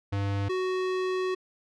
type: tone pair in turn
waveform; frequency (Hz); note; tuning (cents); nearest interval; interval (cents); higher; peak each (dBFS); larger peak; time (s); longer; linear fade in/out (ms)
square; 99.7 / 371.4; G2 / F#4; +30 / +7; octave + major seventh; 2277; second; -27; neither; 0.12-0.49 / 0.49-1.35; second; 10
effects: low-pass 4000 Hz 12 dB/octave